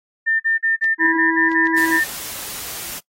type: tone bursts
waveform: sine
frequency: 1800 Hz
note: A6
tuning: 39 cents sharp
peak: -15 dBFS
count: 10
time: 0.26-2.047 s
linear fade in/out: 20 ms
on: 140 ms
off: 43 ms
type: clicks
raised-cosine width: 0.2 ms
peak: -19 dBFS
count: 3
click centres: 0.843 / 1.517 / 1.671 s
type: harmonic tone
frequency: 326.7 Hz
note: E4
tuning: 15 cents flat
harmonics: 1 / 3 / 5 / 6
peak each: -19 / -24 / -26 / -27 dBFS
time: 0.98-2.01 s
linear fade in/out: 50 ms
type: noise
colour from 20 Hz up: white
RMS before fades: -30 dBFS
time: 1.76-3 s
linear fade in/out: 20 ms
effects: noise-tail reverb RT60 0.1 s tail -22 dB re dry + AAC 48 kbps